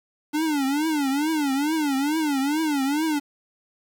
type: tone with vibrato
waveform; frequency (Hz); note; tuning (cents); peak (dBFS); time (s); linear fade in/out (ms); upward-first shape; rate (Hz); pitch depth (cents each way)
square; 292.6; D4; -6; -22; 0.33-3.2; 20; triangle; 2.3; 190
effects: 8-bit